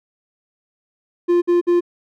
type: tone bursts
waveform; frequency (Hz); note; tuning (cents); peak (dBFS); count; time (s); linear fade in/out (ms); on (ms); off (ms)
triangle; 349.2; F4; 0; -10; 3; 1.28-1.808; 20; 140; 54
effects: none